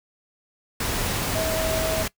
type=tone in noise; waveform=sine; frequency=642 Hz; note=E5; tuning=46 cents flat; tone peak=-25 dBFS; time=1.35-2.03 s; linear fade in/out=5 ms; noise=pink; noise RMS=-26 dBFS; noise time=0.8-2.08 s; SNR=-2 dB; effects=noise-tail reverb RT60 0.1 s tail -21 dB re dry